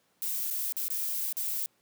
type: noise with dropouts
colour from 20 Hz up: violet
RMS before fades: -32 dBFS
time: 0.22-1.66 s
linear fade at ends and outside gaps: 0 ms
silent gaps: 0.502-0.509 / 0.723-0.767 / 0.882-0.903 / 1.326-1.369 s
effects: pink hiss -70 dBFS RMS until 1.81 s + high-pass 150 Hz 12 dB/octave